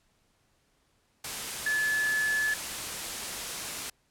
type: tone in noise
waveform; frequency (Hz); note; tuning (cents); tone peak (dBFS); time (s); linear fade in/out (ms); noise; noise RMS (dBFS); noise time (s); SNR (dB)
sine; 1724; A6; -36; -25; 1.66-2.54; 5; white; -35; 1.24-3.9; +7
effects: pink hiss -70 dBFS RMS until 4.1 s + low-pass 11000 Hz 12 dB/octave